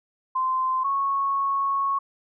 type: tone pair in turn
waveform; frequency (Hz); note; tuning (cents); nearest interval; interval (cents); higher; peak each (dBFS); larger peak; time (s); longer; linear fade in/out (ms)
sine; 1038 / 1102.6; C6 / C#6; -14 / -10; minor second; 104; second; -21; neither; 0.35-0.84 / 0.84-1.99; second; 10
effects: none